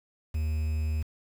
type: tone with quantisation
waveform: triangle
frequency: 77.78 Hz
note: D#2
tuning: in tune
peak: -24 dBFS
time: 0.34-1.03 s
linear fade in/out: 10 ms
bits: 8
effects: none